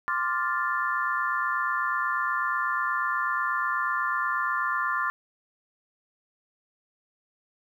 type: chord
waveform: sine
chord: D minor seventh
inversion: third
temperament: equal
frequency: 1046.5 / 1174.7 / 1396.9 / 1760 Hz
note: C6 / D6 / F6 / A6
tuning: 0 / 0 / 0 / 0 cents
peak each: -30 dBFS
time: 0.08-5.1 s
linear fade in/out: 0 ms
effects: 10-bit